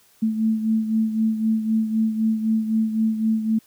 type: beating tone pair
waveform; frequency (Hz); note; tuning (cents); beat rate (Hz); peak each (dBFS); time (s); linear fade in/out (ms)
sine; 220 / 223.9; A3 / A3; 0 / +30; 3.9; -19 / -26; 0.22-3.59; 10
effects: white hiss -57 dBFS RMS until 3.66 s